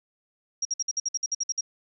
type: tone bursts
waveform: sine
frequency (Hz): 5640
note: F8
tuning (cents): +16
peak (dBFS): -24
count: 12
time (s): 0.62-1.609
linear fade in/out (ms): 5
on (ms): 32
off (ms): 55
effects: none